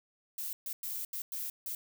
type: noise bursts at uneven times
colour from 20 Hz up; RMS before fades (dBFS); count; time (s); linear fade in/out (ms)
violet; -38; 6; 0.38-0.53 / 0.66-0.73 / 0.83-1.05 / 1.13-1.22 / 1.32-1.5 / 1.66-1.75; 2
effects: none